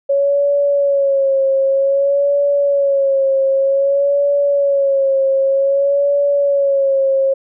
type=tone with vibrato; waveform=sine; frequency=554.4 Hz; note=C#5; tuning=in tune; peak=-11 dBFS; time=0.09-7.34 s; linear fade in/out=10 ms; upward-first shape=sine; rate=0.53 Hz; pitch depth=47 cents each way; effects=none